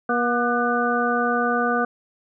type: harmonic tone with a mistuned harmonic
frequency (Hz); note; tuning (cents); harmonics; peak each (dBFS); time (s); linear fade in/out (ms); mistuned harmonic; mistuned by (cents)
240; B3; -49; 1 / 2 / 3 / 5 / 6; -25 / -25 / -25 / -25 / -25; 0.09-1.85; 5; 6; +57
effects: none